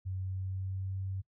sine tone with pitch glide, 93.9 to 95.65 Hz, F#2 to G2, +26 to -42 cents, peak -34 dBFS, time 0.05-1.22 s, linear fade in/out 20 ms, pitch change +32 cents, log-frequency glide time 0.16-0.97 s, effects noise-tail reverb RT60 0.1 s tail -19 dB re dry

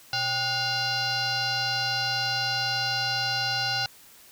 sine tone with frequency modulation, 2794 Hz, F7, in tune, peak -24 dBFS, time 0.13-3.86 s, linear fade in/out 2 ms, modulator 668 Hz, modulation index 3.5, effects white hiss -52 dBFS RMS until 4.31 s

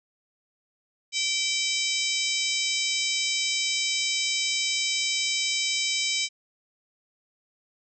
harmonic tone with a mistuned harmonic, 772 Hz, G5, 27 cents flat, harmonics 3 / 4 / 5 / 6 / 7 / 8 / 9 / 10, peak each -30 / -31 / -32 / -33 / -33 / -34 / -35 / -35 dBFS, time 1.12-6.29 s, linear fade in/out 50 ms, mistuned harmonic 6, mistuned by +79 cents, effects none

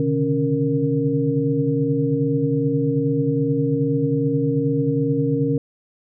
sine tone cluster, 128.6 / 141.7 / 151.1 / 276.6 / 465 Hz, C3 / C#3 / D3 / C#4 / A#4, -30 / +38 / +50 / -4 / -4 cents, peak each -26 / -27 / -24 / -21 / -23 dBFS, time 0-5.58 s, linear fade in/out 2 ms, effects none

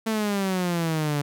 sawtooth exponential sweep, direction down, 224.7 to 142.6 Hz, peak -19 dBFS, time 0.06-1.22 s, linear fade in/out 10 ms, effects none

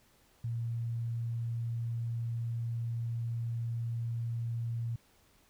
sine tone, 116.54 Hz, A#2, in tune, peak -32 dBFS, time 0.44-4.96 s, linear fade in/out 5 ms, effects pink hiss -66 dBFS RMS until 5.49 s

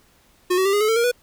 square tone with pitch steps, 361.5 / 377.5 / 394.2 / 411.7 / 429.9 / 448.9 / 468.8 / 489.6 Hz, F#4 / F#4 / G4 / G#4 / A4 / A4 / A#4 / B4, -40 / +35 / +10 / -15 / -40 / +35 / +10 / -15 cents, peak -17 dBFS, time 0.5-1.116 s, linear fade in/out 10 ms, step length 77 ms, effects pink hiss -57 dBFS RMS until 1.22 s

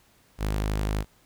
sawtooth tone, 51.91 Hz, G#1, in tune, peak -21 dBFS, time 0.38-1.05 s, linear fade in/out 50 ms, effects pink hiss -61 dBFS RMS until 1.25 s

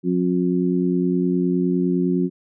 harmonic tone, 89.8 Hz, F2, 49 cents sharp, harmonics 2 / 3 / 4, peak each -20 / -22 / -23 dBFS, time 0.03-2.3 s, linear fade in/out 50 ms, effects none

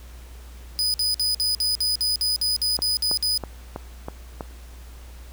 40% pulse tone bursts, 4978 Hz, D#8, in tune, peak -19 dBFS, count 13, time 0.79-3.376 s, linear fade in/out 0 ms, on 150 ms, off 53 ms
click train, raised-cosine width 1 ms, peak -16 dBFS, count 6, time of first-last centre 2.79-4.408 s, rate 3.09 Hz
effects added 60 Hz sine -39 dBFS peak until 5.32 s + pink hiss -50 dBFS RMS until 5.32 s

